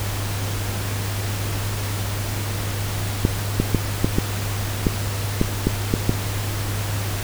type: clicks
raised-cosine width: 3 ms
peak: -3 dBFS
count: 10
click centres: 3.251 / 3.6 / 3.747 / 4.045 / 4.185 / 4.868 / 5.414 / 5.67 / 5.939 / 6.094 s
effects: added 101 Hz sine -24 dBFS peak until 7.23 s + pink hiss -29 dBFS RMS until 7.23 s